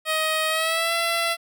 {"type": "tone with pitch glide", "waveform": "10% pulse", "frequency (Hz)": [629, 674.1], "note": ["D#5", "E5"], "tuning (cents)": [19, 39], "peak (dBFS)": -13, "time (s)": [0.05, 1.37], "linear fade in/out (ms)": 50, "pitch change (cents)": 120, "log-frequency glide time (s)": [0.48, 0.94], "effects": []}